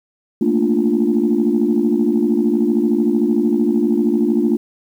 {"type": "chord", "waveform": "sine", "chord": "Bb major seventh", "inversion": "third", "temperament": "equal", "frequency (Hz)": [220, 233.1, 293.7, 349.2], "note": ["A3", "Bb3", "D4", "F4"], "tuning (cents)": [0, 0, 0, 0], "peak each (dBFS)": -18, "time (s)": [0.41, 4.57], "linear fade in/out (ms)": 5, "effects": ["tanh soft clip ceiling -5 dBFS", "8-bit"]}